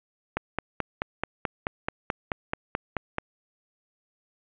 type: click train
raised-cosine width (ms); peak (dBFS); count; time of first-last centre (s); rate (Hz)
0.5; -11; 14; 0.37-3.184; 4.62
effects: resampled to 8000 Hz + 8-bit